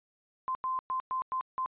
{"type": "tone bursts at uneven times", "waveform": "sine", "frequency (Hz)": 1037, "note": "C6", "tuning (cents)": -16, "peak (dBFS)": -29, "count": 6, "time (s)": [[0.48, 0.55], [0.64, 0.79], [0.9, 1], [1.11, 1.22], [1.32, 1.41], [1.58, 1.66]], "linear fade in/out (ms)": 0, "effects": ["resampled to 8000 Hz"]}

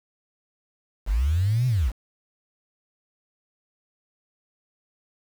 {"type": "linear two-way sweep", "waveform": "triangle", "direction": "up then down", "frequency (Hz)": [41.74, 130, 45.61], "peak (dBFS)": -15, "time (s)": [1.06, 1.92], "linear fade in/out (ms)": 50, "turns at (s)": 1.67, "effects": ["tanh soft clip ceiling -17 dBFS", "7-bit"]}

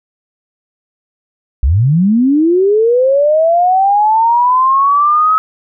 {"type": "linear sweep", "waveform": "sine", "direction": "up", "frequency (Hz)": [55.8, 1287], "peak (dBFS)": -7, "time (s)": [1.63, 5.38], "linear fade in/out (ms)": 0, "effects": []}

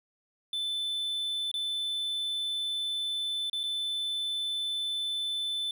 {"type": "tone with dropouts", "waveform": "triangle", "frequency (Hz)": 3520, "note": "A7", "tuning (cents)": 0, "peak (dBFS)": -28, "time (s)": [0.53, 5.71], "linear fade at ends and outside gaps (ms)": 2, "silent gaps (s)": [[1.515, 1.54], [3.498, 3.53], [3.633, 3.637]], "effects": []}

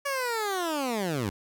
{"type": "linear sweep", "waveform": "15% pulse", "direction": "down", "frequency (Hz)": [571, 88.3], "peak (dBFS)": -21, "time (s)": [0.05, 1.3], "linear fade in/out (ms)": 10, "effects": []}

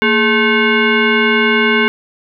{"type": "tone with frequency modulation", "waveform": "sine", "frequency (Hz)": 880, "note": "A5", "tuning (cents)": 0, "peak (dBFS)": -9, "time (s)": [0.02, 1.88], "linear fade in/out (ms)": 0, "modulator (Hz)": 650, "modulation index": 2.7, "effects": []}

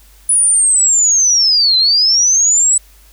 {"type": "linear two-way sweep", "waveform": "sine", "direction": "down then up", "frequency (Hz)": [9960, 4013, 7980], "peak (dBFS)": -8, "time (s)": [0.29, 2.78], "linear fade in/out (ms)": 5, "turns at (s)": 1.77, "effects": ["added 50 Hz sine -43 dBFS peak until 3.12 s", "white hiss -48 dBFS RMS until 3.12 s"]}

